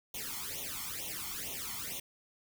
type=noise with flanger; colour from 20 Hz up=white; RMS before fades=-40 dBFS; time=0.14-2 s; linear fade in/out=5 ms; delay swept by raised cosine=0.31 to 0.94 ms; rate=2.2 Hz; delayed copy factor=+0.95; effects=none